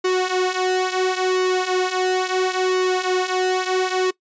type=tone with flanger; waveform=sawtooth; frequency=370 Hz; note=F#4; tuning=in tune; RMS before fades=-20 dBFS; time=0.04-4.11 s; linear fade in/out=10 ms; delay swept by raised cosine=1.2 to 6.3 ms; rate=0.73 Hz; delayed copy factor=-0.7; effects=noise-tail reverb RT60 0.1 s tail -21 dB re dry + resampled to 16000 Hz